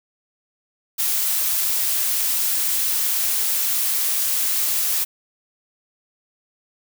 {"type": "noise", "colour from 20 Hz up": "blue", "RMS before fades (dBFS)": -21, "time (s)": [0.98, 5.05], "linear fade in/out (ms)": 20, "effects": []}